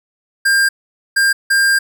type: tone bursts at uneven times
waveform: square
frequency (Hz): 1600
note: G6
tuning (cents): +35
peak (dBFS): -11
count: 3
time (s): 0.45-0.69 / 1.16-1.33 / 1.5-1.79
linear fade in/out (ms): 10
effects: none